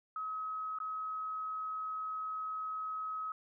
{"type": "tone with dropouts", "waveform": "sine", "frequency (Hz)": 1276, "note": "D#6", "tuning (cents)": 43, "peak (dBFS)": -36, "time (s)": [0.16, 3.32], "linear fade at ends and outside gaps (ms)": 2, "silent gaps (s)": [0.787, 0.801], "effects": []}